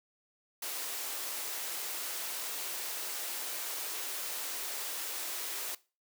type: high-pass noise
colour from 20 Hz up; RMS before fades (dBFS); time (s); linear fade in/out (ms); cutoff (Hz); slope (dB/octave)
white; -38; 0.62-5.75; 5; 330; 24
effects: noise-tail reverb RT60 0.3 s tail -19 dB re dry